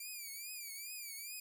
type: tone with vibrato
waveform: 5% pulse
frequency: 2349 Hz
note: D7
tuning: in tune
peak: -35 dBFS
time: 0-1.4 s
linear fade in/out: 5 ms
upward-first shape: triangle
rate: 2.4 Hz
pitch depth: 130 cents each way
effects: 12-bit